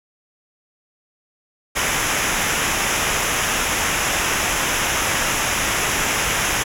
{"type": "noise with comb filter", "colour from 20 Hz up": "pink", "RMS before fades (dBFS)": -20, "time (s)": [1.75, 6.64], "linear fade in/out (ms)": 20, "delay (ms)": 0.23, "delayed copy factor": -0.65, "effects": ["low-pass 12000 Hz 12 dB/octave"]}